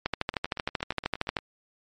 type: two click trains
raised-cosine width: 0.3 ms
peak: -21 / -10 dBFS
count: 10 / 18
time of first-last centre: 0.34-1.388 / 0.06-1.368 s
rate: 8.59 / 13 Hz
effects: MP3 48 kbps